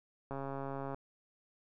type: click train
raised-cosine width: 1 ms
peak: -27 dBFS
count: 88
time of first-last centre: 0.31-0.945 s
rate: 137 Hz
effects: none